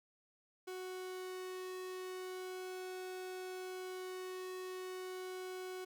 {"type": "tone with flanger", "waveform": "sawtooth", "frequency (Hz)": 370, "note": "F#4", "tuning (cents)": 0, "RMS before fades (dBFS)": -45, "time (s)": [0.67, 5.85], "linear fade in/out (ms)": 10, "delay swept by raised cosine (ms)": [1.1, 1.7], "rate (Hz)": 0.2, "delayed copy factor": -0.6, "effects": ["13-bit"]}